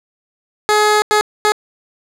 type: tone bursts at uneven times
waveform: 15% pulse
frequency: 422.5 Hz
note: G#4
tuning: 30 cents sharp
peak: -4 dBFS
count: 3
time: 0.69-1.02 / 1.11-1.21 / 1.45-1.52 s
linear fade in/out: 0 ms
effects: low-pass 10000 Hz 12 dB/octave